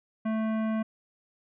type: tone with hard clipping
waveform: sine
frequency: 220 Hz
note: A3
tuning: in tune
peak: -28 dBFS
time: 0.25-0.83 s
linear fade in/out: 10 ms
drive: 15 dB
effects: resampled to 8000 Hz